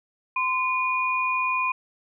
sine tone pair together, 1029 / 2447 Hz, C6 / D#7, -29 / -29 cents, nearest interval octave + minor third, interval 1500 cents, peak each -24 / -25 dBFS, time 0.36-1.72 s, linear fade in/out 5 ms, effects none

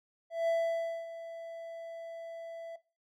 triangle tone with ADSR envelope, 665 Hz, E5, 15 cents sharp, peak -23 dBFS, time 0.3-2.76 s, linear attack 180 ms, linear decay 580 ms, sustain -15 dB, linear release 5 ms, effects noise-tail reverb RT60 0.3 s tail -18 dB re dry

